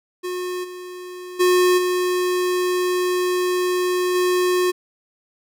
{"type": "tone with level steps", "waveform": "square", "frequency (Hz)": 361.9, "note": "F#4", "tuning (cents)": -38, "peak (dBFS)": [-25, -33, -14, -19, -17], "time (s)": [0.23, 4.72], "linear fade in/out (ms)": 20, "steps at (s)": [0.63, 1.39, 1.77, 4.14], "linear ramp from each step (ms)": 20, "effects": []}